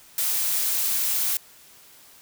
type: noise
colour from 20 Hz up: blue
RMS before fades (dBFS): -24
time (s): 0.18-1.37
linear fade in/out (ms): 2
effects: white hiss -51 dBFS RMS until 2.21 s